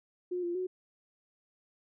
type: tone with pitch steps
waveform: sine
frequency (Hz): 359 / 346.8 / 368.3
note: F4 / F4 / F#4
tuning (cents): +48 / -12 / -8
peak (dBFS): -31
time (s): 0.31-0.67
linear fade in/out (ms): 10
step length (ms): 120
effects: none